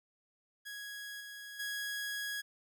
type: tone with level steps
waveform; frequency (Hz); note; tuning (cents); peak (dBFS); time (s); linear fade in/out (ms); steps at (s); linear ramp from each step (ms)
sawtooth; 1661.2; G#6; 0; -39 / -42 / -33; 0.65-2.42; 20; 1.2 / 1.59; 10
effects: none